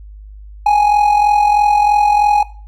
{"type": "tone with amplitude modulation", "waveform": "triangle", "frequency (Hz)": 830.6, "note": "G#5", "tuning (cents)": 0, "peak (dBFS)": -4, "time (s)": [0.66, 2.43], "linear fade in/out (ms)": 5, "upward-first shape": "sine", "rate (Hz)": 43.1, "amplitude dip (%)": 55, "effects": ["noise-tail reverb RT60 0.4 s tail -17 dB re dry", "added 51 Hz sine -32 dBFS peak until 2.67 s"]}